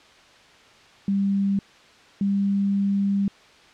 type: tone pair in turn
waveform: sine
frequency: 197.7 / 198.7 Hz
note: G3 / G3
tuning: +15 / +24 cents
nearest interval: unison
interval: 9 cents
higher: second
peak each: -19 dBFS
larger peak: neither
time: 1.08-1.59 / 2.21-3.28 s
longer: second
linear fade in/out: 2 ms
effects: white hiss -51 dBFS RMS until 3.73 s + low-pass 4000 Hz 12 dB/octave